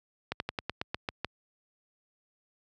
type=slowing click train; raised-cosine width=0.3 ms; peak=-15 dBFS; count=9; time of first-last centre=0.32-1.246 s; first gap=81 ms; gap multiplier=1.1; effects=high-pass 60 Hz 12 dB/octave